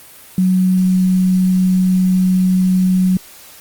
sine tone with quantisation, 185 Hz, F#3, in tune, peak -10 dBFS, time 0.38-3.17 s, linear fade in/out 2 ms, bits 6, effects white hiss -40 dBFS RMS until 3.6 s + Opus 32 kbps

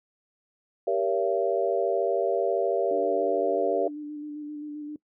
sine chord, G diminished seventh, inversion none, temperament just, 392 / 470.4 / 564.5 / 677.4 Hz, G4 / Bb4 / Db5 / Fb5, 0 / +16 / +31 / +47 cents, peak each -28 dBFS, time 0.87-3.88 s, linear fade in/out 5 ms
sine tone with vibrato, 297.5 Hz, D4, 22 cents sharp, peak -33 dBFS, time 2.91-4.96 s, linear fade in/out 2 ms, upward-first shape square, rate 7.6 Hz, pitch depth 18 cents each way
effects noise-tail reverb RT60 0.1 s tail -22 dB re dry

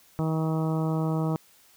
harmonic tone, 159.2 Hz, D#3, 40 cents sharp, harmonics 1 / 2 / 3 / 4 / 5 / 6 / 7 / 8, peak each -25 / -31 / -35 / -37 / -39 / -41 / -42 / -43 dBFS, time 0.19-1.36 s, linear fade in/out 0 ms, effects white hiss -58 dBFS RMS until 1.76 s

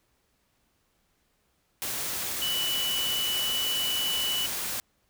sine tone in noise, 2965 Hz, F#7, 3 cents sharp, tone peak -27 dBFS, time 2.42-4.46 s, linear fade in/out 0 ms, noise white, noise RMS -32 dBFS, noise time 1.82-4.8 s, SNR +2 dB, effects pink hiss -71 dBFS RMS until 5.09 s

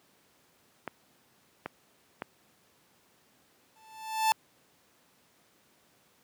clicks, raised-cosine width 0.5 ms, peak -19 dBFS, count 3, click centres 0.877 / 1.66 / 2.221 s
45% pulse tone with exponential growth, 880 Hz, A5, in tune, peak -20 dBFS, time 3.76-4.32 s, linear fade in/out 0 ms, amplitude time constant 120 ms
effects pink hiss -65 dBFS RMS until 6.23 s + high-pass 150 Hz 12 dB/octave

